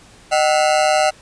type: ring-modulated tone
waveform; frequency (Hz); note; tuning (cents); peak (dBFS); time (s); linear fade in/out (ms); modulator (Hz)
40% pulse; 689; F5; -24; -9; 0.31-1.11; 20; 73.4
effects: pink hiss -46 dBFS RMS until 1.21 s + resampled to 22050 Hz

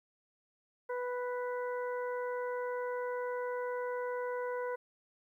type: harmonic tone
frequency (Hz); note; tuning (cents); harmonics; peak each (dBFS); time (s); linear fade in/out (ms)
493.9; B4; 0; 1 / 2 / 3 / 4; -35 / -41 / -45 / -51; 0.89-4.76; 10
effects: 12-bit

